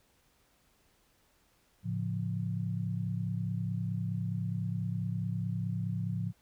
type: chord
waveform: sine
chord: A augmented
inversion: none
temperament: equal with one note detuned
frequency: 110 / 139.72 / 174.61 Hz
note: A2 / C#3 / E#3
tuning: 0 / +14 / 0 cents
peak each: -34 / -38 / -35 dBFS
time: 1.83-6.33 s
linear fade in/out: 50 ms
effects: pink hiss -69 dBFS RMS until 6.41 s

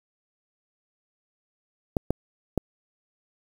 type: clicks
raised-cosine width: 2 ms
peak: -9 dBFS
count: 3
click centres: 1.968 / 2.106 / 2.577 s
effects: 7-bit

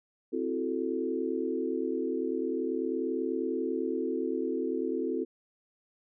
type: chord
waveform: sine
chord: F# half-diminished seventh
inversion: second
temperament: equal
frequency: 261.6 / 329.6 / 370 / 440 Hz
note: C4 / E4 / F#4 / A4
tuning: 0 / 0 / 0 / 0 cents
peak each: -34 dBFS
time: 0.32-5.25 s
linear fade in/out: 20 ms
effects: none

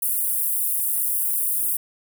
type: high-pass noise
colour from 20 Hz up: pink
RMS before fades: -23 dBFS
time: 0.02-1.77 s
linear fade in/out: 5 ms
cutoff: 9600 Hz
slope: 48 dB/octave
effects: none

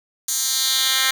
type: tone with high-pass filter sweep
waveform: 10% pulse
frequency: 263.8 Hz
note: C4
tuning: 14 cents sharp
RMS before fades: -20 dBFS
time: 0.28-1.11 s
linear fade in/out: 5 ms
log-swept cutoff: 6700 to 2300 Hz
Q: 1.7
effects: none

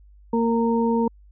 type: harmonic tone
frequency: 230.8 Hz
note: A#3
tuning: 17 cents flat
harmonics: 1 / 2 / 4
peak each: -20 / -23 / -26 dBFS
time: 0.33-1.08 s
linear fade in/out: 5 ms
effects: added 50 Hz sine -47 dBFS peak until 1.31 s

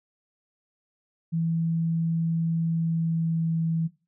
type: tone with pitch glide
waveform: sine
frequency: 164.81 to 163.48 Hz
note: E3 to E3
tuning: 0 to -14 cents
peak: -23 dBFS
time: 1.32-3.88 s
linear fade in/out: 20 ms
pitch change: -14 cents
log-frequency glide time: 2.64-3.64 s
effects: noise-tail reverb RT60 0.3 s tail -18 dB re dry

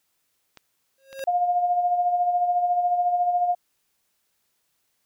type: clicks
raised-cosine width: 0.2 ms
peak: -26 dBFS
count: 3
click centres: 0.573 / 1.129 / 1.193 s
type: tone with exponential growth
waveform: square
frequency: 540 Hz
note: C#5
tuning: 45 cents flat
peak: -27 dBFS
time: 0.98-1.24 s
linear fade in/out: 1 ms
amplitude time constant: 56 ms
type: tone with tremolo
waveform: sine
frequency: 710 Hz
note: F5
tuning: 28 cents sharp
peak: -17 dBFS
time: 1.27-3.55 s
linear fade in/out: 10 ms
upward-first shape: sine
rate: 14 Hz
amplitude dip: 50%
effects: white hiss -72 dBFS RMS until 5.05 s

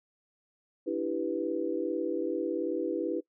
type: chord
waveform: sine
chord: E minor seventh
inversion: third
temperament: equal with one note detuned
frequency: 291.5 / 329.6 / 392 / 493.9 Hz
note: D4 / E4 / G4 / B4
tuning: -13 / 0 / 0 / 0 cents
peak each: -36 / -32 / -35 / -34 dBFS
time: 0.86-3.21 s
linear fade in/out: 20 ms
effects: noise-tail reverb RT60 0.1 s tail -21 dB re dry

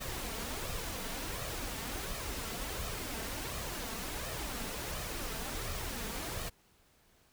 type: noise with flanger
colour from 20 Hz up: pink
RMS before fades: -39 dBFS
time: 0-6.5 s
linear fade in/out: 20 ms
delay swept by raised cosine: 1.6 to 4.5 ms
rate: 1.4 Hz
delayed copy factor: +0.5
effects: pink hiss -67 dBFS RMS until 7.32 s

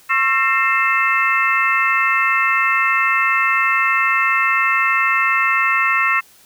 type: tone cluster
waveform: sine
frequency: 1089 / 1343 / 1824 / 2111 / 2638 Hz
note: C#6 / E6 / A#6 / C7 / E7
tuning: -31 / +32 / -38 / +15 / +1 cents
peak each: -20 dBFS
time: 0.09-6.21 s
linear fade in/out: 20 ms
effects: white hiss -49 dBFS RMS until 6.45 s

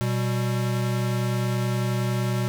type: tone pair together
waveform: square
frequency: 122 / 193.22 Hz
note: B2 / G3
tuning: -21 / -25 cents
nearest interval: minor sixth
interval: 796 cents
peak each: -24 / -30 dBFS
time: 0.01-2.48 s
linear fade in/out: 0 ms
effects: none

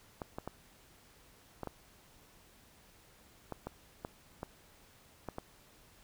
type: clicks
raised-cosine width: 1 ms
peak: -25 dBFS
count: 11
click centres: 0.218 / 0.385 / 0.476 / 1.633 / 1.673 / 3.523 / 3.67 / 4.049 / 4.431 / 5.287 / 5.384 s
effects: pink hiss -62 dBFS RMS until 6.03 s

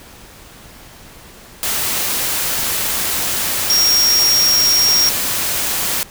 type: tone in noise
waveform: sine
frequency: 5588 Hz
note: F8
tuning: in tune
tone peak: -11 dBFS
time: 3.7-5.09 s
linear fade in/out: 0 ms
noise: white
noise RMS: -19 dBFS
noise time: 1.63-6.03 s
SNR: +5 dB
effects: pink hiss -40 dBFS RMS until 6.1 s

